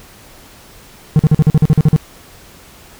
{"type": "tone bursts", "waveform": "triangle", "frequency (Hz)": 153.9, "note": "D#3", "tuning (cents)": -19, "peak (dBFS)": -3, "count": 11, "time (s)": [1.16, 1.962], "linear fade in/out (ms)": 0, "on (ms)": 32, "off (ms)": 45, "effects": ["pink hiss -41 dBFS RMS until 2.99 s"]}